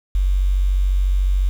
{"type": "tone with quantisation", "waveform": "sine", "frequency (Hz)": 47, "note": "F#1", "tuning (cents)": 28, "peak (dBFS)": -14, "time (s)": [0.15, 1.49], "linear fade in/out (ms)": 0, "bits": 7, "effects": []}